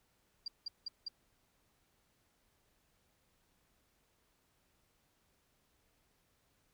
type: tone bursts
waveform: sine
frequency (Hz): 4757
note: D8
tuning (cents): +21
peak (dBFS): -37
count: 4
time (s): 0.46-1.084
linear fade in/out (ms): 5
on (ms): 21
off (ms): 180
effects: pink hiss -75 dBFS RMS until 6.73 s